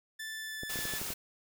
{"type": "tone with pitch glide", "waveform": "sawtooth", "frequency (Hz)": [1760, 1736.8], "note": ["A6", "A6"], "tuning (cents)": [0, -23], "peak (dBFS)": -35, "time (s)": [0.19, 0.99], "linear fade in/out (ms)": 10, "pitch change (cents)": -23, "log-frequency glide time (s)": [0.34, 0.88]}
{"type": "clicks", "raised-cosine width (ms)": 2, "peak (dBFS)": -28, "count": 7, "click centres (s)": [0.634, 0.758, 0.79, 0.854, 0.937, 1.016, 1.104]}
{"type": "noise", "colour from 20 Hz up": "white", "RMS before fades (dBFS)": -38, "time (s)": [0.69, 1.14], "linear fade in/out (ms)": 10}
{"effects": []}